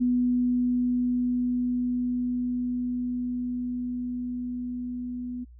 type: tone with level ramp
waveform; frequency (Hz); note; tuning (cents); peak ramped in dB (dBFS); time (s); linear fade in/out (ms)
sine; 246.9; B3; 0; -20 to -31; 0-5.45; 20
effects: added 60 Hz sine -46 dBFS peak until 5.59 s